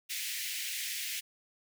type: high-pass noise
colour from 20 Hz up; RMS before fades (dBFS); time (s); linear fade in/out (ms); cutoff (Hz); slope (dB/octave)
pink; -37; 0.09-1.21; 20; 1900; 48
effects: none